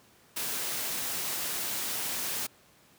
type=noise; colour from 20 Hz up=white; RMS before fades=-33 dBFS; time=0.36-2.47 s; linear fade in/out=10 ms; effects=pink hiss -60 dBFS RMS until 2.98 s + high-pass 100 Hz 12 dB/octave